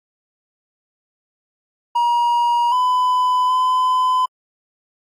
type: tone with pitch steps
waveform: triangle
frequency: 952 / 1003 / 1014 Hz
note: A#5 / B5 / B5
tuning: +36 / +26 / +45 cents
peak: -12 dBFS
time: 1.95-4.26 s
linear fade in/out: 10 ms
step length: 770 ms
effects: AAC 64 kbps